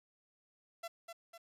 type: tone with echo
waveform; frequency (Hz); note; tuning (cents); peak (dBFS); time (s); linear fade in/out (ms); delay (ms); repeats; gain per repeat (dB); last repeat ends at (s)
sawtooth; 675; E5; +41; -37; 0.83-0.88; 10; 250; 2; -5; 1.38
effects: resampled to 32000 Hz + 11-bit